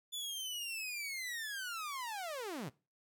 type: linear sweep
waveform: sawtooth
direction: down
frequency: 3493 to 110 Hz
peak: -36 dBFS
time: 0.12-2.7 s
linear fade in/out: 20 ms
effects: noise-tail reverb RT60 0.3 s tail -20 dB re dry